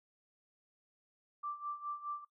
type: tone with tremolo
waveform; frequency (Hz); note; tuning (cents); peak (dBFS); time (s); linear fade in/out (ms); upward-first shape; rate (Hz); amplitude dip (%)
sine; 1174.7; D6; 0; -36; 1.43-2.25; 10; sine; 4.8; 80
effects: noise-tail reverb RT60 0.1 s tail -17 dB re dry